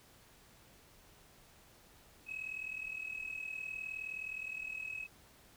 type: tone with amplitude modulation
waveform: sine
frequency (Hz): 2563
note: E7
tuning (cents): -49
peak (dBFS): -35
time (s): 2.26-5.08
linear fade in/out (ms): 50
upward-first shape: sine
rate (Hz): 39.4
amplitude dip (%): 80
effects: tanh soft clip ceiling -34 dBFS + pink hiss -62 dBFS RMS until 5.56 s